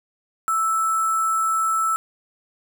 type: tone with sample-and-hold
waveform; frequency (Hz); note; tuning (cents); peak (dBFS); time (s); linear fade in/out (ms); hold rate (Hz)
sine; 1318.5; E6; 0; -18; 0.48-1.96; 0; 8820
effects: none